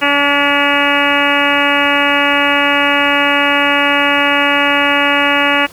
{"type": "harmonic tone with a mistuned harmonic", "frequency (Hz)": 285.8, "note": "D4", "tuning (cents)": -47, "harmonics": [1, 2, 3, 4, 5, 6, 7, 8, 9, 10], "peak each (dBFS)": [-19, -19, -19, -19, -19, -19, -19, -19, -19, -19], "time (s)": [0.01, 5.67], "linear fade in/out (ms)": 20, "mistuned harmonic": 7, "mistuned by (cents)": -15, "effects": ["pink hiss -38 dBFS RMS until 5.72 s", "high-pass 60 Hz 12 dB/octave"]}